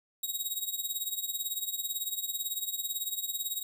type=tone with tremolo; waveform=5% pulse; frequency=3798 Hz; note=A#7; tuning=32 cents sharp; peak=-21 dBFS; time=0.23-3.63 s; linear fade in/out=5 ms; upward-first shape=triangle; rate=18 Hz; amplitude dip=85%; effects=none